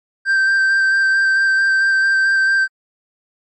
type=tone with vibrato; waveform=triangle; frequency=1568 Hz; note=G6; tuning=in tune; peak=-10 dBFS; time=0.25-2.68 s; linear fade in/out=50 ms; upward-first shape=square; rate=4.5 Hz; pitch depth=12 cents each way; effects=MP3 32 kbps